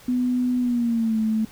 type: tone with pitch glide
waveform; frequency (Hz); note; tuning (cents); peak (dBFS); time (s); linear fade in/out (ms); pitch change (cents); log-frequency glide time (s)
sine; 249.1 to 219.4; B3 to A3; +15 to -5; -19; 0.08-1.45; 5; -220; 0.59-1.18
effects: pink hiss -48 dBFS RMS until 1.51 s